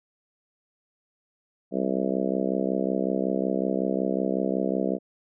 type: harmonic tone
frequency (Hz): 65.41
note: C2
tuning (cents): 0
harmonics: 3 / 4 / 5 / 6 / 7 / 8 / 9 / 10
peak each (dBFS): -29 / -30 / -31 / -32 / -32 / -33 / -34 / -34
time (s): 1.71-4.99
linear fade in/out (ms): 50
effects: none